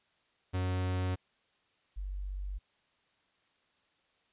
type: tone pair in turn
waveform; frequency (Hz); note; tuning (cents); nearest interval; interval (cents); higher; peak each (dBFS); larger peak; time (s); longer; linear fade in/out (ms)
45% pulse / sine; 92 / 47.93; F#2 / G1; -9 / -38; major seventh; 1129; first; -30 / -35; first; 0.53-1.16 / 1.96-2.59; neither; 20
effects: white hiss -72 dBFS RMS until 4.32 s + resampled to 8000 Hz